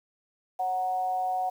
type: tone with amplitude modulation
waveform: sine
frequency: 740 Hz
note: F#5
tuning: in tune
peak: -23 dBFS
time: 0.59-1.5 s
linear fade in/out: 10 ms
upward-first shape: sine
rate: 194 Hz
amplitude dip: 55%
effects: 9-bit